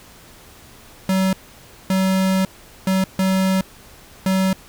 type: tone bursts at uneven times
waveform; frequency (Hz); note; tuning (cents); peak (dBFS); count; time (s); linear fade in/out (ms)
square; 189.6; F#3; +43; -16; 5; 1.09-1.33 / 1.9-2.45 / 2.87-3.04 / 3.19-3.61 / 4.26-4.53; 2
effects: pink hiss -45 dBFS RMS until 4.68 s